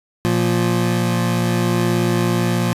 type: tone pair together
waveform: 25% pulse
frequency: 117 / 175.18 Hz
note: A#2 / F3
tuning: +7 / +6 cents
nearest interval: perfect fifth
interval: 699 cents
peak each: -15 dBFS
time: 0.25-2.73 s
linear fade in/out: 0 ms
effects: resampled to 32000 Hz